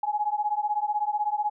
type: beating tone pair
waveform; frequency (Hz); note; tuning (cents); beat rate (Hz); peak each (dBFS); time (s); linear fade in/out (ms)
sine; 830.6 / 846.6; G#5 / G#5; 0 / +33; 16; -27; 0.03-1.5; 5
effects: none